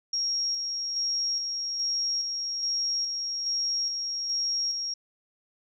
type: tone with tremolo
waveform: sine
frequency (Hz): 5588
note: F8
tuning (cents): 0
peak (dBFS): -25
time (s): 0.13-4.94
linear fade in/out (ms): 5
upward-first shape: square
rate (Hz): 1.2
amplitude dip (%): 35
effects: none